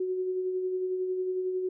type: tone with tremolo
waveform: sine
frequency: 370 Hz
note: F#4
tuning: in tune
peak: -26 dBFS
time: 0-1.69 s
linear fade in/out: 5 ms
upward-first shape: sine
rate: 11 Hz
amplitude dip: 35%
effects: none